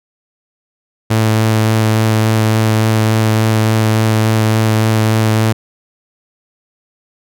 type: tone with vibrato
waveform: sawtooth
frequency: 110 Hz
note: A2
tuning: in tune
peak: -6 dBFS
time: 1.1-5.53 s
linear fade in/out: 10 ms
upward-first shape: sine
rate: 3.5 Hz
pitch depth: 11 cents each way
effects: none